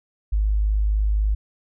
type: tone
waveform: sine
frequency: 51.91 Hz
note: G#1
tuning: in tune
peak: -17 dBFS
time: 0.32-1.35 s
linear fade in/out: 10 ms
effects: none